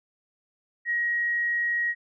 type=tone; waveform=sine; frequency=1894 Hz; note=A#6; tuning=27 cents sharp; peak=-23 dBFS; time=0.85-1.95 s; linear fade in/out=50 ms; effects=none